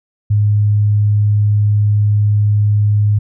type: tone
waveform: sine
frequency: 104.2 Hz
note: G#2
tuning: 6 cents sharp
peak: -9 dBFS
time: 0.3-3.19 s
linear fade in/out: 10 ms
effects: none